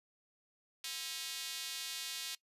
square tone with high-pass filter, 147.1 Hz, D3, 3 cents sharp, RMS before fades -42 dBFS, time 0.84-2.35 s, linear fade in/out 2 ms, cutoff 3500 Hz, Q 1.3, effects noise-tail reverb RT60 0.1 s tail -21 dB re dry + resampled to 32000 Hz

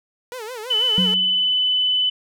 sawtooth tone with vibrato, 467.4 Hz, A#4, 5 cents sharp, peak -26 dBFS, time 0.32-1.14 s, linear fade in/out 0 ms, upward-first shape sine, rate 6.1 Hz, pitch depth 170 cents each way
sine tone, 3007 Hz, F#7, 27 cents sharp, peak -16 dBFS, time 0.7-2.1 s, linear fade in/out 10 ms
sine tone with exponential decay, 186.1 Hz, F#3, 10 cents sharp, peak -16 dBFS, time 0.98-1.54 s, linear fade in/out 0 ms, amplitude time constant 120 ms
effects none

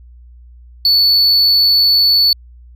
triangle tone, 4453 Hz, C#8, 7 cents sharp, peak -7 dBFS, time 0.85-2.33 s, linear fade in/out 2 ms, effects added 60 Hz sine -37 dBFS peak until 2.75 s

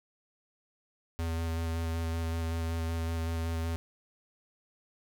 square tone with vibrato, 82.41 Hz, E2, in tune, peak -31 dBFS, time 1.19-3.76 s, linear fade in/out 0 ms, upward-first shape square, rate 5.3 Hz, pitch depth 12 cents each way, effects none

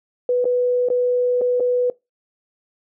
sine tone with dropouts, 493.9 Hz, B4, in tune, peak -15 dBFS, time 0.29-1.9 s, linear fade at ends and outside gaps 2 ms, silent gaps 0.444-0.453 / 0.887-0.901 / 1.412-1.416 / 1.599-1.604 s, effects noise-tail reverb RT60 0.2 s tail -21 dB re dry

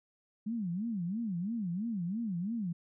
sine tone with vibrato, 200 Hz, G3, 35 cents sharp, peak -32 dBFS, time 0.46-2.73 s, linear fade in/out 10 ms, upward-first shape sine, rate 3 Hz, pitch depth 290 cents each way, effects none

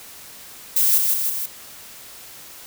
violet noise with echo, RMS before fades -17 dBFS, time 0.76-0.98 s, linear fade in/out 5 ms, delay 160 ms, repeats 3, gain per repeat -3 dB, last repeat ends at 1.46 s, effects white hiss -41 dBFS RMS until 2.66 s

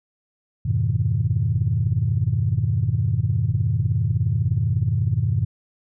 sine chord, F half-diminished seventh, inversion none, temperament equal, 87.31 / 103.83 / 123.47 / 155.56 Hz, F2 / Ab2 / Cb3 / Eb3, 0 / 0 / 0 / 0 cents, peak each -26 / -21 / -22 / -26 dBFS, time 0.65-5.45 s, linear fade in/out 10 ms, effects tanh soft clip ceiling -9 dBFS

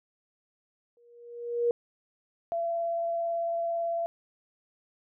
sine tone with exponential growth, 474.9 Hz, A#4, 32 cents sharp, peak -20 dBFS, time 0.97-1.71 s, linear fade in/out 1 ms, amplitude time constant 160 ms
sine tone with vibrato, 676 Hz, E5, 43 cents sharp, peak -27 dBFS, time 2.52-4.06 s, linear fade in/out 0 ms, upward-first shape sine, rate 18 Hz, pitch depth 8 cents each way
effects none

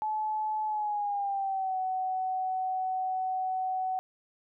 sine tone with pitch glide, 861 to 749.5 Hz, A5 to F#5, -38 to +22 cents, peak -28 dBFS, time 0.02-3.99 s, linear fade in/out 0 ms, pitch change -240 cents, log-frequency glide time 0.66-1.77 s, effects none

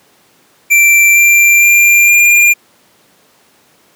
square tone with pitch steps, 2349 / 2367 / 2385 / 2403 Hz, D7 / D7 / D7 / D7, 0 / +13 / +26 / +39 cents, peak -5 dBFS, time 0.7-2.54 s, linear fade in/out 20 ms, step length 460 ms, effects pink hiss -49 dBFS RMS until 3.95 s + high-pass 200 Hz 12 dB/octave

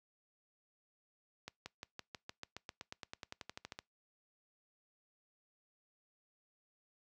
accelerating click train, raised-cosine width 0.2 ms, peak -27 dBFS, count 21, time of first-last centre 1.48-3.789 s, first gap 180 ms, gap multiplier 0.95, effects noise-tail reverb RT60 0.2 s tail -25 dB re dry + high-pass 60 Hz 12 dB/octave

